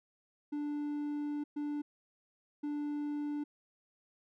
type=tone bursts at uneven times; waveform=triangle; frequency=293.7 Hz; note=D4; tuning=in tune; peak=-32 dBFS; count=3; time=0.52-1.44 / 1.56-1.82 / 2.63-3.44 s; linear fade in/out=10 ms; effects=none